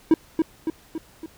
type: tone with echo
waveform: triangle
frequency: 321.7 Hz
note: E4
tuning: 42 cents flat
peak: -9 dBFS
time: 0.11-0.14 s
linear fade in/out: 2 ms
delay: 280 ms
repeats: 4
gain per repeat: -5 dB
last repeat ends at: 1.26 s
effects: pink hiss -53 dBFS RMS until 1.37 s